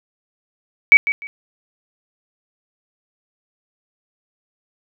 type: tone with echo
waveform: sine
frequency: 2272 Hz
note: C#7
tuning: 42 cents sharp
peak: -3 dBFS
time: 0.92-0.97 s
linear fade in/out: 0 ms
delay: 150 ms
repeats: 2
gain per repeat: -13 dB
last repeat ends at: 1.27 s
effects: none